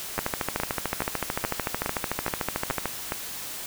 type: two click trains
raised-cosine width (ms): 0.5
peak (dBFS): -11 / -10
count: 8 / 37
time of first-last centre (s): 0.18-3.121 / 0.19-2.857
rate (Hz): 2.38 / 13.5
effects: white hiss -36 dBFS RMS until 3.66 s